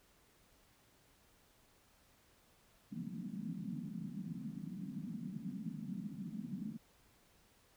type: band-pass noise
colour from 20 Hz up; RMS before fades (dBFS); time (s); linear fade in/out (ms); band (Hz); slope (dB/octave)
pink; -44; 2.91-6.78; 20; 160 to 250; 48
effects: pink hiss -69 dBFS RMS until 7.76 s